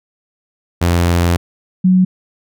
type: tone pair in turn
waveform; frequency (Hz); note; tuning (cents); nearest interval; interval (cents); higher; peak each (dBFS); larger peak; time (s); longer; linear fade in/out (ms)
sawtooth / sine; 86.5 / 184.78; F2 / F#3; -16 / -2; octave + minor second; 1314; second; -7; neither; 0.81-1.37 / 1.84-2.05; first; 10
effects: none